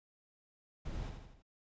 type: noise with echo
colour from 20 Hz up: brown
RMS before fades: -41 dBFS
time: 0.85-1.1 s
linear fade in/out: 10 ms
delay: 81 ms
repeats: 4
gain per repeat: -5 dB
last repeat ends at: 1.424 s
effects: resampled to 16000 Hz